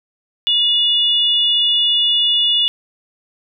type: tone pair together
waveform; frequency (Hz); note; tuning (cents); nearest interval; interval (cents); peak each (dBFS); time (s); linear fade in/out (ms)
sine; 2886 / 3471; F#7 / A7; -44 / -24; minor third; 320; -15; 0.47-2.68; 0
effects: none